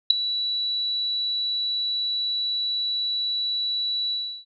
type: tone with ADSR envelope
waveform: sine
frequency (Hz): 3936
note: B7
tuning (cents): -7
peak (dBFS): -7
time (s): 0.1-4.45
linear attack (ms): 6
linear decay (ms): 6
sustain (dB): -16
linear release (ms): 340
effects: none